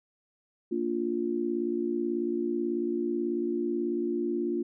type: chord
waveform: sine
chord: Bb major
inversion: none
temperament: just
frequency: 233.1 / 291.4 / 349.6 Hz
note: Bb3 / D4 / F4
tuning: 0 / -13 / +2 cents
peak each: -33 / -33 / -29 dBFS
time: 0.71-4.63 s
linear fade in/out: 10 ms
effects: none